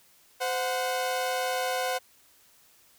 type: tone pair together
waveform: sawtooth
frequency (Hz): 515 / 733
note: C5 / F#5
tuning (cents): -28 / -16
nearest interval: tritone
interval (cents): 612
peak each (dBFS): -26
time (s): 0.4-1.99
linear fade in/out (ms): 20
effects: white hiss -60 dBFS RMS until 2.98 s